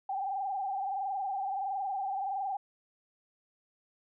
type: tone with frequency modulation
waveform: sine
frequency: 784 Hz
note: G5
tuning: in tune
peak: -31 dBFS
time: 0.09-2.57 s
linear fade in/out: 5 ms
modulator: 21.5 Hz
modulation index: 1.5
effects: none